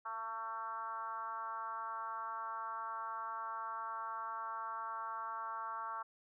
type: tone with frequency modulation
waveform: sine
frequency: 1122 Hz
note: C#6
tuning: 21 cents sharp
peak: -39 dBFS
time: 0.05-6.03 s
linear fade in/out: 10 ms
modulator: 223 Hz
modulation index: 1.3
effects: none